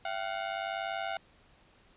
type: ring-modulated tone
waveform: sawtooth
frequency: 723 Hz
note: F#5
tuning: 40 cents flat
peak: -26 dBFS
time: 0.05-1.17 s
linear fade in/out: 2 ms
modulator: 50.4 Hz
effects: pink hiss -62 dBFS RMS until 1.96 s + resampled to 8000 Hz

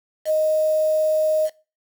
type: tone with quantisation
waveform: sine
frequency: 622.3 Hz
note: D#5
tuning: in tune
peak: -16 dBFS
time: 0.25-1.5 s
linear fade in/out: 50 ms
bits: 6
effects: noise-tail reverb RT60 0.3 s tail -20 dB re dry

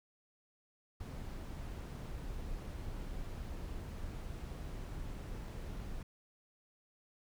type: noise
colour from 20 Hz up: brown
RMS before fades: -43 dBFS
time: 1-6.03 s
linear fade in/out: 5 ms
effects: none

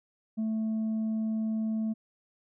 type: tone with tanh clipping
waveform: sine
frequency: 220 Hz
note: A3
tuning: in tune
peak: -28 dBFS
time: 0.37-1.94 s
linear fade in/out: 20 ms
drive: 2 dB
effects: none

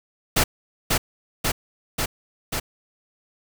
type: noise with echo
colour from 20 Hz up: pink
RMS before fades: -18 dBFS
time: 0.36-0.44 s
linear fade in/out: 10 ms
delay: 540 ms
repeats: 4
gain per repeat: -2 dB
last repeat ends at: 2.6 s
effects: none

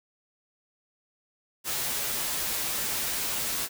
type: noise with comb filter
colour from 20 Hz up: white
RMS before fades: -30 dBFS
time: 1.64-3.69 s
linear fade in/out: 50 ms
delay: 11 ms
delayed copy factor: -0.6
effects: none

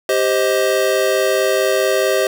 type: chord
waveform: square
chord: C minor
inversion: second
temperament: just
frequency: 392.4 / 523.3 / 627.9 Hz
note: G4 / C5 / Eb5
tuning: +2 / 0 / +16 cents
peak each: -19 dBFS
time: 0.09-2.27 s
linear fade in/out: 2 ms
effects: none

